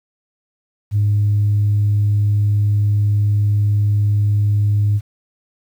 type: tone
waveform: sine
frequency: 103.4 Hz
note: G#2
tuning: 7 cents flat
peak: -11 dBFS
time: 0.91-5.01 s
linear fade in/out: 50 ms
effects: tanh soft clip ceiling -9 dBFS + 8-bit